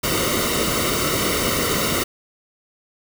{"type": "noise with comb filter", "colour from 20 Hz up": "pink", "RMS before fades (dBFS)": -21, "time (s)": [0.03, 2.04], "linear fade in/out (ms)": 10, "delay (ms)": 1.2, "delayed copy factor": -0.75, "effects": []}